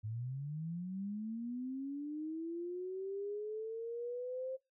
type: linear sweep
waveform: sine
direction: up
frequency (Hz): 104.1 to 528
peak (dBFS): -38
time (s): 0.03-4.57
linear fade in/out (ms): 20
effects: noise-tail reverb RT60 0.2 s tail -20 dB re dry